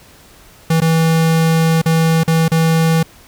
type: tone with dropouts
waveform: square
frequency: 162.7 Hz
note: E3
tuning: 22 cents flat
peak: -11 dBFS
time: 0.7-3.03 s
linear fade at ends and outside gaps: 5 ms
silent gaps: 0.804-0.817 / 1.817-1.858 / 2.235-2.277 / 2.482-2.516 s
effects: pink hiss -44 dBFS RMS until 3.27 s